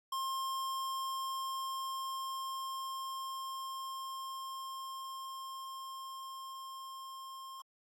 square tone with level ramp, 1064 Hz, C6, 29 cents sharp, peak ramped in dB -35 to -46 dBFS, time 0.12-7.62 s, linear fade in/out 5 ms, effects AAC 64 kbps

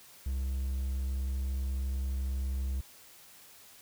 triangle tone, 66 Hz, C2, 16 cents sharp, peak -28 dBFS, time 0.26-2.81 s, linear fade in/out 5 ms, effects white hiss -55 dBFS RMS until 3.81 s

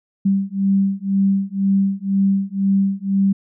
sine beating tone pair, 194.7 / 196.7 Hz, G3 / G3, -12 / +6 cents, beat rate 2 Hz, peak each -18 dBFS, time 0.25-3.33 s, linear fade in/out 10 ms, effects none

